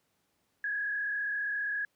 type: tone with frequency modulation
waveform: sine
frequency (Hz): 1667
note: G#6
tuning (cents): +6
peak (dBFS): -30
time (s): 0.64-1.85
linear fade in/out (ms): 2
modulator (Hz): 35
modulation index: 1.1
effects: pink hiss -75 dBFS RMS until 1.95 s + high-pass 100 Hz 12 dB/octave